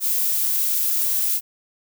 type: noise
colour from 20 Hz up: violet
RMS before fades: -21 dBFS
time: 0-1.41 s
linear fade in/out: 50 ms
effects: none